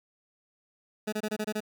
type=tone bursts; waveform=20% pulse; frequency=213.3 Hz; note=G#3; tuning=46 cents sharp; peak=-24 dBFS; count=7; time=1.07-1.605 s; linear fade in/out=10 ms; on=55 ms; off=25 ms; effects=11-bit